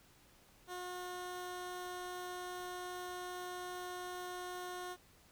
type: tone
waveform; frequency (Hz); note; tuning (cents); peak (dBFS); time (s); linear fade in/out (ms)
15% pulse; 360.5; F#4; -45; -36; 0.67-4.97; 50
effects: pink hiss -65 dBFS RMS until 5.31 s